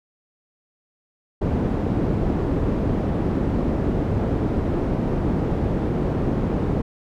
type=low-pass noise; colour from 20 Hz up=white; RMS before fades=-22 dBFS; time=1.41-6.82 s; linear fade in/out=10 ms; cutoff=300 Hz; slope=12 dB/octave; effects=none